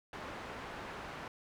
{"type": "low-pass noise", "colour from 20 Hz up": "white", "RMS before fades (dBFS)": -45, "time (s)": [0.13, 1.28], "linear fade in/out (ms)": 2, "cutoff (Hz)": 1500, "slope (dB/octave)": 12, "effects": []}